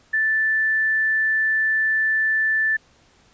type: tone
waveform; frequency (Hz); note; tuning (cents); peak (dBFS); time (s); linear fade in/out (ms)
sine; 1760; A6; 0; -17; 0.13-2.77; 10
effects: pink hiss -56 dBFS RMS until 3.33 s + resampled to 16000 Hz